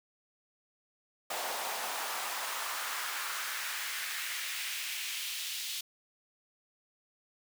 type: noise with high-pass filter sweep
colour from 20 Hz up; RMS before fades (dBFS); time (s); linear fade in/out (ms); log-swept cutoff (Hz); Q
pink; -37; 1.3-5.81; 5; 650 to 3400; 1.7
effects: none